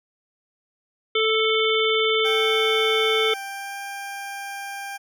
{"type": "harmonic tone", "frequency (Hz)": 440, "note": "A4", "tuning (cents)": 0, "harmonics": [1, 3, 5, 7, 8], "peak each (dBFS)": [-21, -27, -25, -26, -26], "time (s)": [1.15, 3.34], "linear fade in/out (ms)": 5}
{"type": "tone with pitch glide", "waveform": "20% pulse", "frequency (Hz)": [784, 795.4], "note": ["G5", "G5"], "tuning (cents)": [0, 25], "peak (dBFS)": -26, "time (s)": [2.24, 4.98], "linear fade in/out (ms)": 20, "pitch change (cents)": 25, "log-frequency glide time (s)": [3.28, 3.78]}
{"effects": []}